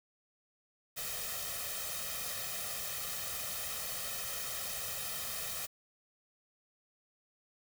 white noise with comb filter, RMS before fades -39 dBFS, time 0.96-5.67 s, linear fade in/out 20 ms, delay 1.6 ms, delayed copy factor +0.8, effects none

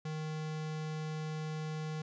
square tone, 155.56 Hz, D#3, in tune, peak -37 dBFS, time 0.05-2.02 s, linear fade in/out 5 ms, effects resampled to 16000 Hz

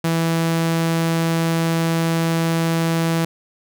sawtooth tone, 164.9 Hz, E3, 1 cent sharp, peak -13 dBFS, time 0.04-3.25 s, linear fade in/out 5 ms, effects none

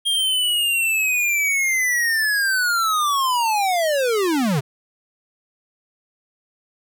square linear sweep, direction down, 3232 to 123.47 Hz, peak -18 dBFS, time 0.05-4.61 s, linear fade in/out 20 ms, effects none

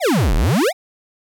square exponential two-way sweep, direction down then up, 821 to 35 to 821 Hz, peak -14 dBFS, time 0-0.73 s, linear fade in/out 50 ms, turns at 0.35 s, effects none

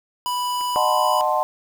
square tone, 987.8 Hz, B5, in tune, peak -22 dBFS, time 0.26-1.21 s, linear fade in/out 0 ms
clicks, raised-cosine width 0.5 ms, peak -26 dBFS, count 2, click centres 0.609 / 0.612 s
sine chord, D# diminished seventh, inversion none, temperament equal with one note detuned, 613 / 740 / 880 / 1046.5 Hz, D#5 / F#5 / A5 / C6, -26 / 0 / 0 / 0 cents, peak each -23 dBFS, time 0.76-1.43 s, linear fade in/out 0 ms
effects 7-bit

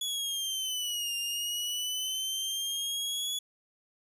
sawtooth linear two-way sweep, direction down then up, 3402 to 2794 to 3402 Hz, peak -28 dBFS, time 0.01-3.39 s, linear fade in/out 5 ms, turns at 1.16 s, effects resampled to 32000 Hz

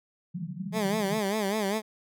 pink band-pass noise, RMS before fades -36 dBFS, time 0.34-1.19 s, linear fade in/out 10 ms, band 150 to 200 Hz, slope 96 dB/octave
15% pulse tone with vibrato, 206 Hz, G#3, 14 cents flat, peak -20 dBFS, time 0.72-1.82 s, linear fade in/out 50 ms, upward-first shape sine, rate 5 Hz, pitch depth 120 cents each way
effects none

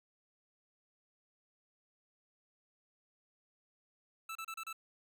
25% pulse tone bursts, 1320 Hz, E6, 2 cents sharp, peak -37 dBFS, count 5, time 4.29-4.729 s, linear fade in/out 5 ms, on 63 ms, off 31 ms, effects none

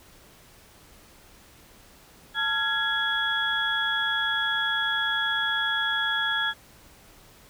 sine tone cluster, 885 / 1383 / 1669 / 3352 Hz, A5 / F6 / G#6 / G#7, +10 / -17 / +8 / +15 cents, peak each -34 / -31 / -26 / -28 dBFS, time 2.34-6.54 s, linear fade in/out 50 ms, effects pink hiss -53 dBFS RMS until 7.49 s

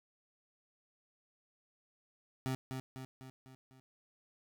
25% pulse tone with echo, 130.81 Hz, C3, in tune, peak -30 dBFS, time 2.46-2.55 s, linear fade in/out 0 ms, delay 250 ms, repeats 5, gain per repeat -5 dB, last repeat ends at 3.8 s, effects none

